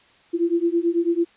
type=beating tone pair; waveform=sine; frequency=335.6 / 344.7 Hz; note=E4 / F4; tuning=+31 / -23 cents; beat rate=9.1 Hz; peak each=-21 dBFS; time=0.33-1.25 s; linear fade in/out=20 ms; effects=white hiss -55 dBFS RMS until 1.36 s + resampled to 8000 Hz